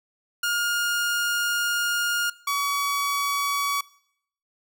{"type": "tone pair in turn", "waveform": "sawtooth", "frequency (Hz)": [1419, 1133.1], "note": ["F6", "C#6"], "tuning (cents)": [27, 38], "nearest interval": "major third", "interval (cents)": 389, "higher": "first", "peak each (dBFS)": [-19, -19], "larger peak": "neither", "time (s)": [[0.43, 2.3], [2.47, 3.81]], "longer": "first", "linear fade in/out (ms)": 5, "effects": ["noise-tail reverb RT60 0.7 s tail -22 dB re dry"]}